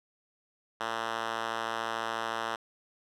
5% pulse tone with band-pass filter, 113.8 Hz, A#2, 41 cents flat, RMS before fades -34 dBFS, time 0.8-2.56 s, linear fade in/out 5 ms, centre 1600 Hz, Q 0.68, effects none

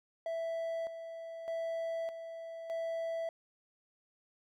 triangle tone with tremolo, 660 Hz, E5, 2 cents sharp, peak -32 dBFS, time 0.26-3.29 s, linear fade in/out 2 ms, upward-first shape square, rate 0.82 Hz, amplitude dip 60%, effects none

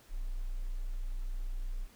sine tone, 30 Hz, B0, 49 cents flat, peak -33 dBFS, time 0.09-1.88 s, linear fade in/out 50 ms, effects pink hiss -61 dBFS RMS until 1.95 s

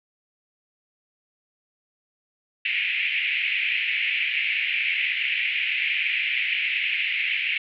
white band-pass noise, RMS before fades -25 dBFS, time 2.65-7.58 s, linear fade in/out 5 ms, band 2100 to 2700 Hz, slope 48 dB/octave, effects none

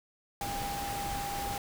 sine tone in noise, 803 Hz, G5, 41 cents sharp, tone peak -35 dBFS, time 0.41-1.58 s, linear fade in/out 2 ms, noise pink, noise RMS -38 dBFS, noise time 0.41-1.58 s, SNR 0 dB, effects none

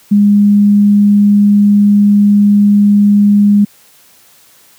sine tone, 204.6 Hz, G#3, 26 cents flat, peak -4 dBFS, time 0.11-3.65 s, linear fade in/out 10 ms, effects white hiss -45 dBFS RMS until 4.78 s + high-pass 80 Hz 12 dB/octave

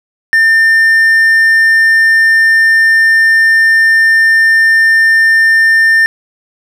triangle tone, 1800 Hz, A6, 39 cents sharp, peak -3 dBFS, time 0.33-6.06 s, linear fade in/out 0 ms, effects none

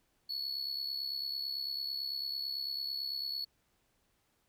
triangle tone with amplitude modulation, 4400 Hz, C#8, 14 cents flat, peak -31 dBFS, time 0.29-3.45 s, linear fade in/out 10 ms, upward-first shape sine, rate 69 Hz, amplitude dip 65%, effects pink hiss -75 dBFS RMS until 4.48 s

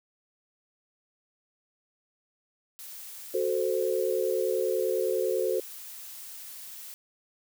blue noise, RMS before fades -43 dBFS, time 2.79-6.94 s, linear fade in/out 0 ms
sine chord, F# diminished, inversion none, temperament equal with one note detuned, 370 / 440 / 520.2 Hz, F#4 / A4 / C5, 0 / 0 / -10 cents, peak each -29 dBFS, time 3.34-5.6 s, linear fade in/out 5 ms
effects none

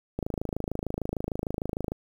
click train, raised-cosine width 2 ms, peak -16 dBFS, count 47, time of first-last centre 0.19-1.919 s, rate 26.6 Hz, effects 8-bit

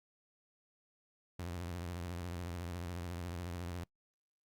sawtooth tone with vibrato, 87.31 Hz, F2, in tune, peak -36 dBFS, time 1.39-3.84 s, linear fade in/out 5 ms, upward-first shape triangle, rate 14 Hz, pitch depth 110 cents each way, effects noise-tail reverb RT60 0.1 s tail -24 dB re dry + Opus 48 kbps

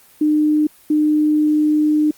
sine tone pair in turn, 303.1 / 303.1 Hz, D#4 / D#4, -45 / -45 cents, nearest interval unison, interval 0 cents, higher neither, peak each -12 dBFS, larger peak neither, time 0.21-0.67 / 0.9-2.11 s, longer second, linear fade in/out 5 ms, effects white hiss -49 dBFS RMS until 2.17 s + Opus 32 kbps

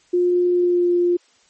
sine tone with pitch glide, 355.4 to 351.1 Hz, F4 to F4, +30 to +9 cents, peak -14 dBFS, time 0.13-1.17 s, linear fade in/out 10 ms, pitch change -21 cents, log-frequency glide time 0.5-0.9 s, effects white hiss -57 dBFS RMS until 1.49 s + MP3 32 kbps

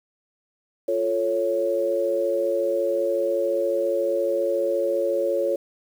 sine chord, F augmented, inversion none, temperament equal, 349.2 / 440 / 554.4 Hz, F4 / A4 / C#5, 0 / 0 / 0 cents, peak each -27 / -27 / -22 dBFS, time 0.88-5.56 s, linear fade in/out 5 ms, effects 8-bit

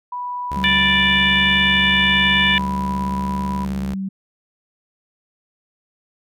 sine tone with tremolo, 984 Hz, B5, 7 cents flat, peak -23 dBFS, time 0.12-3.65 s, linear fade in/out 5 ms, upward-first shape sine, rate 0.49 Hz, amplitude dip 25%
sawtooth tone with vibrato, 70.2 Hz, C#2, 22 cents sharp, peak -23 dBFS, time 0.51-3.94 s, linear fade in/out 0 ms, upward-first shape square, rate 1.1 Hz, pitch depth 11 cents each way
sine tone with pitch glide, 190.4 to 192.72 Hz, F#3 to G3, +50 to -29 cents, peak -22 dBFS, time 0.56-4.09 s, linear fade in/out 10 ms, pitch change +21 cents, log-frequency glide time 2.34-3.49 s
harmonic tone, 587.3 Hz, D5, in tune, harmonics 3 / 4 / 5 / 6, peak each -18 / -19 / -20 / -21 dBFS, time 0.64-2.58 s, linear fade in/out 0 ms
effects none

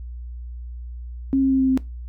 sine tone with pitch steps, 270 / 267.8 / 265.7 / 263.5 / 261.4 Hz, C#4 / C4 / C4 / C4 / C4, -45 / +40 / +27 / +12 / -1 cents, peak -15 dBFS, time 1.33-1.775 s, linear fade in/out 0 ms, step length 89 ms, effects noise-tail reverb RT60 0.2 s tail -19 dB re dry + added 60 Hz sine -31 dBFS peak until 2.08 s

